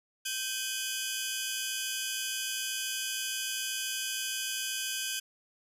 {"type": "tone cluster", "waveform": "15% pulse", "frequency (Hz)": [1558, 2502, 3003, 3365], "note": ["G6", "D#7", "F#7", "G#7"], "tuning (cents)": [-11, 9, 25, 22], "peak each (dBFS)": -31, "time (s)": [0.25, 5.2], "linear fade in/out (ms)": 10, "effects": ["resampled to 32000 Hz"]}